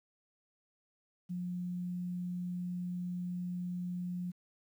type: tone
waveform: sine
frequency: 178.3 Hz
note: F3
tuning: 36 cents sharp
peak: -35 dBFS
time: 1.29-4.32 s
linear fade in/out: 20 ms
effects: 11-bit